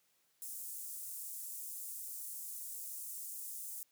pink high-pass noise, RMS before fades -45 dBFS, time 0.42-3.83 s, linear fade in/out 0 ms, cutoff 8200 Hz, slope 24 dB/octave, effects white hiss -75 dBFS RMS until 3.91 s + high-pass 100 Hz 12 dB/octave

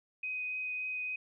sine tone with vibrato, 2507 Hz, D#7, 12 cents sharp, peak -34 dBFS, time 0.23-1.16 s, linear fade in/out 5 ms, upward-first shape triangle, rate 3.5 Hz, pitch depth 8 cents each way, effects none

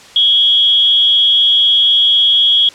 sine tone with amplitude modulation, 3306 Hz, G#7, 9 cents flat, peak -4 dBFS, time 0.16-2.69 s, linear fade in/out 2 ms, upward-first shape sine, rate 244 Hz, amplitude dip 65%, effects white hiss -38 dBFS RMS until 2.74 s + low-pass 6000 Hz 12 dB/octave

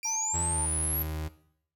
sawtooth tone with exponential decay, 2379 Hz, D7, 22 cents sharp, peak -34 dBFS, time 0.03-0.77 s, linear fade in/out 1 ms, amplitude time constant 160 ms
sine linear sweep, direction up, 5588 to 11840 Hz, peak -28 dBFS, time 0.04-1.03 s, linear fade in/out 10 ms
sine tone with vibrato, 880 Hz, A5, in tune, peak -36 dBFS, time 0.05-0.66 s, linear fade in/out 5 ms, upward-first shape triangle, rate 3.7 Hz, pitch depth 19 cents each way
35% pulse tone with pitch glide, 84.6 to 78.03 Hz, E2 to D#2, +45 to +6 cents, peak -30 dBFS, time 0.33-1.29 s, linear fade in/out 20 ms, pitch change -139 cents, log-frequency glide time 0.5-0.59 s
effects noise-tail reverb RT60 0.7 s tail -17 dB re dry

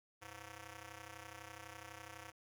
5% pulse ring-modulated tone, 206 Hz, G#3, 14 cents flat, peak -36 dBFS, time 0.21-2.32 s, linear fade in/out 20 ms, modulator 293 Hz, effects none

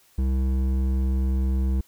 sine tone with hard clipping, 65.41 Hz, C2, in tune, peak -22 dBFS, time 0.18-1.81 s, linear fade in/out 5 ms, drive 10 dB, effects white hiss -59 dBFS RMS until 1.87 s

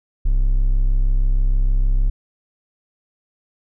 triangle tone, 33.22 Hz, C1, 27 cents sharp, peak -11 dBFS, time 0.25-2.1 s, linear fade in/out 10 ms, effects none

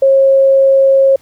sine tone, 541 Hz, C#5, 42 cents flat, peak -5 dBFS, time 0.02-1.16 s, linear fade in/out 5 ms, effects pink hiss -50 dBFS RMS until 1.21 s

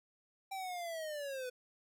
square linear sweep, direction down, 784 to 492.4 Hz, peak -40 dBFS, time 0.51-1.5 s, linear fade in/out 10 ms, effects none

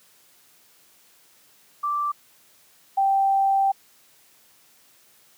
sine tone pair in turn, 1172 / 782.2 Hz, D6 / G5, -4 / -4 cents, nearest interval perfect fifth, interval 700 cents, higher first, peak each -22 / -17 dBFS, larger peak second, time 1.83-2.12 / 2.97-3.72 s, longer second, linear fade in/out 10 ms, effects white hiss -57 dBFS RMS until 5.37 s + high-pass 100 Hz 12 dB/octave

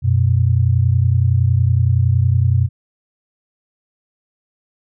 sine tone pair together, 91.9 / 122.67 Hz, F#2 / B2, -11 / -11 cents, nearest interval perfect fourth, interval 500 cents, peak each -14 dBFS, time 0.02-2.69 s, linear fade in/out 50 ms, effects none

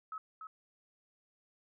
sine tone with echo, 1286 Hz, E6, 43 cents flat, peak -39 dBFS, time 0.12-0.18 s, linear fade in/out 2 ms, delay 290 ms, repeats 1, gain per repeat -5 dB, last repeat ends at 0.47 s, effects none

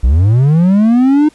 triangle linear sweep, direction up, 54.3 to 309.2 Hz, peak -4 dBFS, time 0.03-1.29 s, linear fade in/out 10 ms, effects pink hiss -47 dBFS RMS until 1.34 s + resampled to 24000 Hz

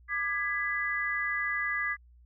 sine chord, G# diminished, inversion second, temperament just, 1196.1 / 1661.2 / 1993.5 Hz, D6 / G#6 / B6, +31 / 0 / +16 cents, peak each -36 / -32 / -31 dBFS, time 0.08-1.97 s, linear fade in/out 50 ms, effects added 60 Hz sine -54 dBFS peak until 2.25 s

